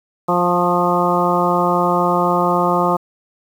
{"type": "harmonic tone with a mistuned harmonic", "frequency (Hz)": 176.1, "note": "F3", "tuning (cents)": 15, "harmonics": [1, 2, 3, 4, 5, 6, 7], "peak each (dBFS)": [-21, -21, -21, -21, -21, -21, -21], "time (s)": [0.28, 2.97], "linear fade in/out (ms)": 10, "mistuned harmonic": 6, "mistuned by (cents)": 20, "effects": ["7-bit"]}